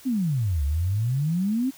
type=exponential two-way sweep; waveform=sine; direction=down then up; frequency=275 to 68.3 to 275 Hz; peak=-21 dBFS; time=0.05-1.71 s; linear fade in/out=20 ms; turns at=0.64 s; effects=white hiss -49 dBFS RMS until 1.77 s